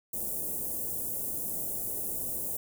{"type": "band-stop noise", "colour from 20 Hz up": "white", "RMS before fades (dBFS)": -34, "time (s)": [0.13, 2.57], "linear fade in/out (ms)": 5, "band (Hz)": [610, 9100], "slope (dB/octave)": 24, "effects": []}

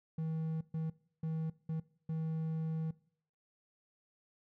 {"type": "tone bursts at uneven times", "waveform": "triangle", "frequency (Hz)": 160, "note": "D#3", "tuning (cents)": 49, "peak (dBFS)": -32, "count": 5, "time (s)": [[0.18, 0.61], [0.74, 0.9], [1.23, 1.5], [1.69, 1.8], [2.09, 2.91]], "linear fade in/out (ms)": 5, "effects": ["noise-tail reverb RT60 0.6 s tail -21 dB re dry"]}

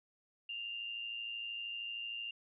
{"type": "tone with amplitude modulation", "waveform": "sine", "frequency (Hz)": 2794, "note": "F7", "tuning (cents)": 0, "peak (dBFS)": -37, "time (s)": [0.49, 2.31], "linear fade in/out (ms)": 5, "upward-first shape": "sine", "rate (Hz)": 113, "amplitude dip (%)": 50, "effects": []}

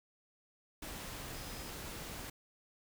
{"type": "tone in noise", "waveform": "sine", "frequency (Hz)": 5060, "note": "D#8", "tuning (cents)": 28, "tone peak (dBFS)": -56, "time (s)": [1.34, 1.7], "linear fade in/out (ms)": 5, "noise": "pink", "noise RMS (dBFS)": -45, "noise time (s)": [0.82, 2.3], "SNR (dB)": -14, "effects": []}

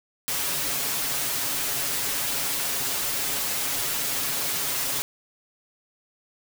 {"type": "noise with comb filter", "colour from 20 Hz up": "white", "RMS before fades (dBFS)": -27, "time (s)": [0.28, 5.02], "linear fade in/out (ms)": 0, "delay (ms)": 7.2, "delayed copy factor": 0.7, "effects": []}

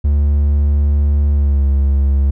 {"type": "tone with pitch glide", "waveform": "triangle", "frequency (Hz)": [72.3, 69.15], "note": ["D2", "C#2"], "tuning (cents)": [-27, -4], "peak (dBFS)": -8, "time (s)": [0.04, 2.31], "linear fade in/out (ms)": 10, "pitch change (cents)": -77, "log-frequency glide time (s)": [1.31, 1.65], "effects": []}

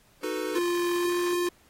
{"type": "chord", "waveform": "square", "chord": "B dominant seventh", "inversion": "first", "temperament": "equal", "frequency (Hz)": [311.1, 370, 440, 493.9], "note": ["D#4", "F#4", "A4", "B4"], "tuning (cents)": [0, 0, 0, 0], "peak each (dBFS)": -35, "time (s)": [0.23, 0.59], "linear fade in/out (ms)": 5}
{"type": "tone with pitch glide", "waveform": "square", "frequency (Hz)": [349.2, 352], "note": ["F4", "F4"], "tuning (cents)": [0, 14], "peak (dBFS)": -25, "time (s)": [0.55, 1.49], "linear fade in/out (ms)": 5, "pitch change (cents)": 14, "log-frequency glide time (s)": [0.93, 1.18]}
{"effects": ["pink hiss -61 dBFS RMS until 1.69 s", "AAC 48 kbps"]}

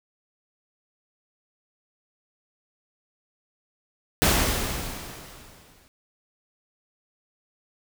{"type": "noise with exponential decay", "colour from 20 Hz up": "pink", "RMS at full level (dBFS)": -18, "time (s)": [4.22, 5.88], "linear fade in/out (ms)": 0, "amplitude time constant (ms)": 360, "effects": []}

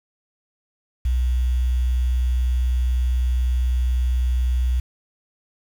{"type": "tone with quantisation", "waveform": "sine", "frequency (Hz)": 62, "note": "B1", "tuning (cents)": 7, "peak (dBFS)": -17, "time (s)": [1.05, 4.8], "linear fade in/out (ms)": 5, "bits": 7, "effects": []}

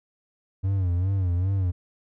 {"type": "tone with vibrato", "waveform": "triangle", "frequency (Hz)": 92.5, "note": "F#2", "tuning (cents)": 0, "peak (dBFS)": -19, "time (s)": [0.63, 1.72], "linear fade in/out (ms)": 20, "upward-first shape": "sine", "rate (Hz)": 2.5, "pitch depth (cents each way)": 110, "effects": []}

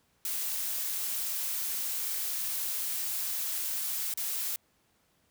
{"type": "noise with dropouts", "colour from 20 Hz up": "blue", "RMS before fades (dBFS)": -33, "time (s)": [0.25, 4.56], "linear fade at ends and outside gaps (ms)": 1, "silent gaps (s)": [4.139, 4.174], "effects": ["pink hiss -70 dBFS RMS until 5.3 s", "high-pass 60 Hz 12 dB/octave"]}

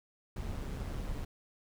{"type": "noise with amplitude modulation", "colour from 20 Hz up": "brown", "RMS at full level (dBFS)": -36, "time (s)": [0.36, 1.25], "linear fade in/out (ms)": 5, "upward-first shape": "sine", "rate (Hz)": 141, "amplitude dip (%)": 45, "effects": []}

